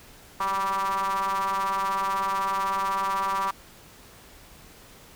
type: ring-modulated tone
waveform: square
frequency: 98 Hz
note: G2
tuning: in tune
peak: -22 dBFS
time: 0.4-3.51 s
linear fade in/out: 5 ms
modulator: 1070 Hz
effects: pink hiss -50 dBFS RMS until 5.15 s